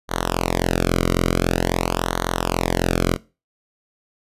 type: tone with flanger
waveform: sawtooth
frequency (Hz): 43.65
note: F1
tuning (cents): 0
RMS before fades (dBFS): -21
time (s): 0.08-3.18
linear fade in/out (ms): 50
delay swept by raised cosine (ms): 0.39 to 1.18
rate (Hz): 0.47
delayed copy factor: -0.85
effects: noise-tail reverb RT60 0.3 s tail -20 dB re dry + resampled to 32000 Hz